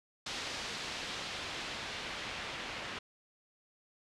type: noise with low-pass filter sweep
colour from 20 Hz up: white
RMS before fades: -41 dBFS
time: 0.26-2.99 s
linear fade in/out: 5 ms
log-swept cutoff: 4500 to 2800 Hz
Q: 0.97
effects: low-pass 10000 Hz 12 dB/octave